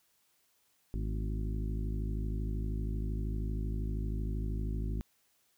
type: harmonic tone with a mistuned harmonic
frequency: 52.8 Hz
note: G#1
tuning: 29 cents sharp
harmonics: 1 / 2 / 3 / 4 / 5 / 6 / 7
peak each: -33 / -39 / -43 / -45 / -47 / -49 / -50 dBFS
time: 0.94-5.01 s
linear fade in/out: 0 ms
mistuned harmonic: 4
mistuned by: +66 cents
effects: white hiss -72 dBFS RMS until 5.57 s